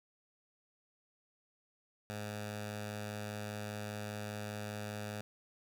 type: tone with notch filter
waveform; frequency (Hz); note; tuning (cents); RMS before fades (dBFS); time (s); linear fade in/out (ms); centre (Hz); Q
10% pulse; 105; G#2; +19; -42; 2.1-5.21; 0; 340; 1.6
effects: none